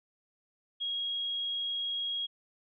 sine tone, 3289 Hz, G#7, 18 cents flat, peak -31 dBFS, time 0.8-2.27 s, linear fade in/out 20 ms, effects none

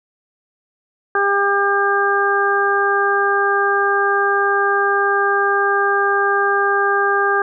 harmonic tone, 400.2 Hz, G4, 36 cents sharp, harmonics 1 / 2 / 3 / 4, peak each -19 / -21 / -19 / -18 dBFS, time 1.15-7.42 s, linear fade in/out 2 ms, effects none

